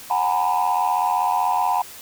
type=tone cluster; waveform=sine; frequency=731 / 816 / 915 / 991 Hz; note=F#5 / G#5 / A#5 / B5; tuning=-21 / -31 / -32 / +6 cents; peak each=-22 dBFS; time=0.1-1.82 s; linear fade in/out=5 ms; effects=tanh soft clip ceiling -12 dBFS + white hiss -40 dBFS RMS until 2.01 s

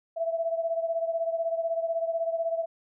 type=beating tone pair; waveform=sine; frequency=659.3 / 675.3 Hz; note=E5 / E5; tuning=0 / +42 cents; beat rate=16 Hz; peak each=-27 / -32 dBFS; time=0.16-2.66 s; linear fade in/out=20 ms; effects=none

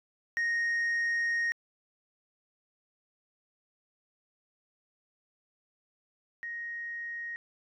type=tone pair in turn; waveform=sine; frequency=1864 / 1872.6 Hz; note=A#6 / A#6; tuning=-1 / +7 cents; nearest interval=unison; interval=8 cents; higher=second; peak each=-24 / -35 dBFS; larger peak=first; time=0.37-1.52 / 6.43-7.36 s; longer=first; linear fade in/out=0 ms; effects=tanh soft clip ceiling -26 dBFS

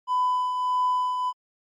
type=tone with tremolo; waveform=triangle; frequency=1001 Hz; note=B5; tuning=23 cents sharp; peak=-16 dBFS; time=0.07-1.33 s; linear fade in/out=50 ms; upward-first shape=triangle; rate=1.6 Hz; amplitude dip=55%; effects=tanh soft clip ceiling -16 dBFS + MP3 48 kbps

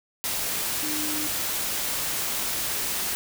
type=tone in noise; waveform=sine; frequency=303.3 Hz; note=D#4; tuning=44 cents flat; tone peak=-32 dBFS; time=0.83-1.27 s; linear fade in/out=0 ms; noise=white; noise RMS=-28 dBFS; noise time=0.24-3.15 s; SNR=-7 dB; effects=none

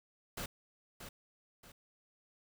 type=noise with echo; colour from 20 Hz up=pink; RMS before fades=-41 dBFS; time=0.37-0.46 s; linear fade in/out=5 ms; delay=630 ms; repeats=2; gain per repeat=-8 dB; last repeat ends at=1.72 s; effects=none

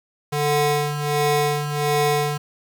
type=ring-modulated tone; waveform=20% pulse; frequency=294.6 Hz; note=D4; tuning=6 cents sharp; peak=-11 dBFS; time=0.32-2.38 s; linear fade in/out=10 ms; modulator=148 Hz; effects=none

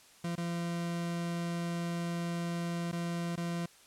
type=tone with dropouts; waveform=40% pulse; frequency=171.1 Hz; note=F3; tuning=35 cents flat; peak=-32 dBFS; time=0.24-3.66 s; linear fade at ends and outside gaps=5 ms; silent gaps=0.355-0.378 / 2.916-2.927 / 3.358-3.375 s; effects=white hiss -59 dBFS RMS until 3.86 s + low-pass 10000 Hz 12 dB/octave

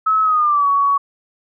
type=tone with pitch glide; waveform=sine; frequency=1291 to 1123.9 Hz; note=E6 to C#6; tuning=-37 to +24 cents; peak=-12 dBFS; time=0.06-0.98 s; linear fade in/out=10 ms; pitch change=-239 cents; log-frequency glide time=0.23-0.68 s; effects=none

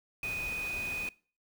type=tone in noise; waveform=sine; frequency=2489 Hz; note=D#7; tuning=in tune; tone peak=-33 dBFS; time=0.23-1.09 s; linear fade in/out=2 ms; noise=pink; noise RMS=-44 dBFS; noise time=0.23-1.09 s; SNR=+8 dB; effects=noise-tail reverb RT60 0.4 s tail -21 dB re dry

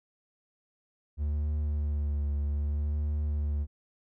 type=tone with vibrato; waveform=triangle; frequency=73.42 Hz; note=D2; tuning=in tune; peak=-25 dBFS; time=1.17-3.67 s; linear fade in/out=50 ms; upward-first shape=triangle; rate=0.64 Hz; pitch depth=37 cents each way; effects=none

